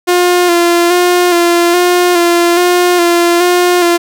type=tone with vibrato; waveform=sawtooth; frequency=350.1 Hz; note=F4; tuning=4 cents sharp; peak=-3 dBFS; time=0.07-3.98 s; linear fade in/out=20 ms; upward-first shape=square; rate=1.2 Hz; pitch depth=28 cents each way; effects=none